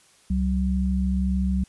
sine tone pair together, 67.53 / 189.2 Hz, C#2 / F#3, -45 / +39 cents, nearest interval octave + tritone, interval 1784 cents, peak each -23 dBFS, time 0.3-1.64 s, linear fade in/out 5 ms, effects white hiss -57 dBFS RMS until 1.68 s + resampled to 24000 Hz

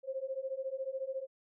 sine beating tone pair, 523.3 / 537.3 Hz, C5 / C5, 0 / +46 cents, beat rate 14 Hz, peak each -39 / -38 dBFS, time 0.03-1.27 s, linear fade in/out 50 ms, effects none

